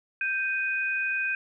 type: tone pair together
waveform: sine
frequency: 1568 / 2489 Hz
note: G6 / D#7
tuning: 0 / 0 cents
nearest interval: minor sixth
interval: 800 cents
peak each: -28 dBFS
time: 0.21-1.35 s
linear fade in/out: 2 ms
effects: none